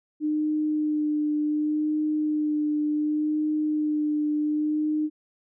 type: tone with vibrato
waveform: sine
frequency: 302.6 Hz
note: D#4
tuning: 48 cents flat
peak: -22 dBFS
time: 0.2-5.1 s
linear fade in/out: 50 ms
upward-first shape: sine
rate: 0.68 Hz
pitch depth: 17 cents each way
effects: none